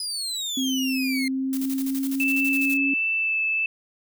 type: exponential sweep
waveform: 30% pulse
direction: down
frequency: 5020 to 2093 Hz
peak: -24 dBFS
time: 0-1.28 s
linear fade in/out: 2 ms
type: tone with pitch glide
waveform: sine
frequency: 262.9 to 275.5 Hz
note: C4 to C#4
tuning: +8 to -11 cents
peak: -23 dBFS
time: 0.57-2.94 s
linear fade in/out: 5 ms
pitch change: +81 cents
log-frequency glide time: 1.11-2.81 s
type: noise with tremolo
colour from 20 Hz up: blue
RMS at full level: -34 dBFS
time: 1.53-2.77 s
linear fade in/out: 0 ms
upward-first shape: square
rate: 12 Hz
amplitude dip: 70%
type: tone with vibrato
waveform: sine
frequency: 2637 Hz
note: E7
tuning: in tune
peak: -21 dBFS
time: 2.2-3.66 s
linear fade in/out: 2 ms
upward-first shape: sine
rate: 1.4 Hz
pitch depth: 10 cents each way
effects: none